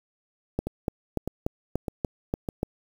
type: two click trains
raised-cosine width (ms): 2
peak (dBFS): -16 / -12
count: 4 / 8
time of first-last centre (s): 0.67-2.488 / 0.59-2.631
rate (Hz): 1.65 / 3.43
effects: 7-bit